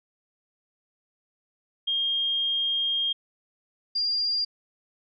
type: tone pair in turn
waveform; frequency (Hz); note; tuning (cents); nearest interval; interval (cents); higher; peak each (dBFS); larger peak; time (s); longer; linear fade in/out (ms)
sine; 3225 / 4795; G7 / D8; +48 / +35; perfect fifth; 687; second; -23; neither; 1.87-3.13 / 3.95-4.45; first; 10
effects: none